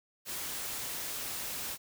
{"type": "noise", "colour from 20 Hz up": "white", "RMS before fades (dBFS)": -38, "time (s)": [0.25, 1.78], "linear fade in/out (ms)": 50, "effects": []}